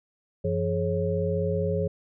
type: tone cluster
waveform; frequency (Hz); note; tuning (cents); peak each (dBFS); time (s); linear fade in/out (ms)
sine; 93.4 / 168.9 / 422.5 / 544; F#2 / E3 / G#4 / C#5; +17 / +42 / +30 / -33; -29; 0.44-1.88; 10
effects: none